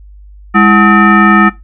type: tone with frequency modulation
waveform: sine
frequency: 740 Hz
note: F#5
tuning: in tune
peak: -3 dBFS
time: 0.54-1.5 s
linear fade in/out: 20 ms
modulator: 535 Hz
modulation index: 2
effects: noise-tail reverb RT60 0.2 s tail -19 dB re dry + added 50 Hz sine -32 dBFS peak until 1.63 s